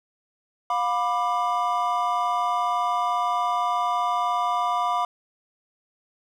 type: chord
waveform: triangle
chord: B diminished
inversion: second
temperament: just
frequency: 711.2 / 987.8 / 1185.3 Hz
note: F5 / B5 / D6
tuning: +31 / 0 / +16 cents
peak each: -24 dBFS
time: 0.7-5.05 s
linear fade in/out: 2 ms
effects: none